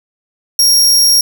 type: tone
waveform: sawtooth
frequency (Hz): 5588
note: F8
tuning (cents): 0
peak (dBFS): -4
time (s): 0.59-1.21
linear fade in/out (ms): 2
effects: 7-bit